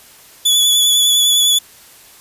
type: tone with vibrato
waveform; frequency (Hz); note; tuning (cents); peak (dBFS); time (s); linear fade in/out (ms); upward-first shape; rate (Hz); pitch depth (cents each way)
sawtooth; 3429; A7; -45; -7; 0.45-1.59; 10; triangle; 9.9; 32
effects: white hiss -43 dBFS RMS until 2.2 s + resampled to 32000 Hz